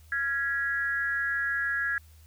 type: tone with amplitude modulation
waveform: sine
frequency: 1661.2 Hz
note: G#6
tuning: in tune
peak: -22 dBFS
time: 0.12-1.98 s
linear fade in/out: 2 ms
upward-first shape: sine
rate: 274 Hz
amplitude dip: 85%
effects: added 78 Hz sine -51 dBFS peak until 2.26 s + white hiss -62 dBFS RMS until 2.26 s